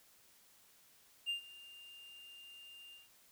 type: tone with ADSR envelope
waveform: triangle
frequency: 2800 Hz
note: F7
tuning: 4 cents sharp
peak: -31 dBFS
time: 1.26-3.09 s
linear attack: 34 ms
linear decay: 110 ms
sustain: -20 dB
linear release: 160 ms
effects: tanh soft clip ceiling -27 dBFS + white hiss -66 dBFS RMS until 3.31 s